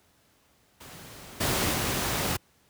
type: noise with level steps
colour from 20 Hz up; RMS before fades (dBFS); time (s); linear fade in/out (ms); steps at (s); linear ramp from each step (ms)
pink; -45 / -26 / -28; 0.8-2.37; 10; 1.4 / 1.73; 10
effects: pink hiss -64 dBFS RMS until 2.69 s + high-pass 60 Hz 12 dB/octave